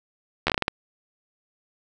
slowing click train, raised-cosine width 0.3 ms, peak -5 dBFS, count 8, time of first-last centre 0.47-0.681 s, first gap 12 ms, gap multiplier 1.3, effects none

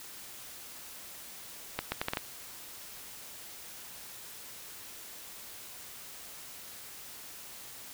accelerating click train, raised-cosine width 0.3 ms, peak -14 dBFS, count 6, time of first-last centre 1.79-2.172 s, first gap 130 ms, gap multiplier 0.73, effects white hiss -47 dBFS RMS until 7.93 s

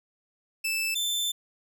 sawtooth tone pair in turn, 2637 / 3543 Hz, E7 / A7, 0 / +11 cents, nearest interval perfect fourth, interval 511 cents, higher second, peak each -23 dBFS, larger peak neither, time 0.64-0.95 / 0.95-1.32 s, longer second, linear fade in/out 10 ms, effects none

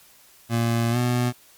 25% pulse tone with pitch glide, 116.4 to 122.68 Hz, A#2 to B2, -2 to -11 cents, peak -16 dBFS, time 0.49-1.33 s, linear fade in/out 50 ms, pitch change +91 cents, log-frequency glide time 0.91-0.97 s, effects white hiss -53 dBFS RMS until 1.57 s + MP3 96 kbps

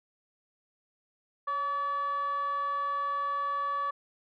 sine tone with frequency modulation, 1143 Hz, D6, 47 cents flat, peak -27 dBFS, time 1.47-3.91 s, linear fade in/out 10 ms, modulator 588 Hz, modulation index 0.36, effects tanh soft clip ceiling -25 dBFS

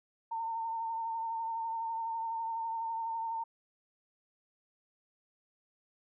sine tone with vibrato, 908 Hz, A#5, 46 cents flat, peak -33 dBFS, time 0.31-3.44 s, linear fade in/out 10 ms, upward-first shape triangle, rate 12 Hz, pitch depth 33 cents each way, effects none

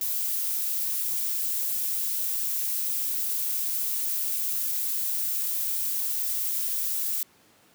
violet noise, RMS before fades -28 dBFS, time 0.01-7.23 s, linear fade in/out 2 ms, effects pink hiss -59 dBFS RMS until 7.74 s + high-pass 150 Hz 12 dB/octave

